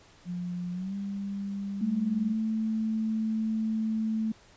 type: tone with pitch glide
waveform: sine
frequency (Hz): 177.3 to 199.01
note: F3 to G3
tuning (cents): +26 to +26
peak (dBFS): -31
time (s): 0.25-2.35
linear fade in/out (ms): 50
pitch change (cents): +200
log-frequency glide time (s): 0.73-0.95
type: tone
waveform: sine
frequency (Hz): 220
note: A3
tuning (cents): 0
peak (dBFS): -26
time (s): 1.81-4.32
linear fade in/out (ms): 5
effects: pink hiss -57 dBFS RMS until 4.56 s + resampled to 16000 Hz